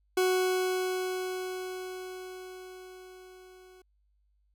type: tone with level ramp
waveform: 40% pulse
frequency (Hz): 370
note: F#4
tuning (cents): 0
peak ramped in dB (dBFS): -22 to -52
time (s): 0.17-3.82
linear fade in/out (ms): 5
effects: added 50 Hz sine -67 dBFS peak until 4.54 s